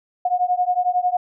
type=beating tone pair; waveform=sine; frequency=717 / 728 Hz; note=F5 / F#5; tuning=+45 / -28 cents; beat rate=11 Hz; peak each=-20 dBFS; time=0.25-1.17 s; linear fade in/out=5 ms; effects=none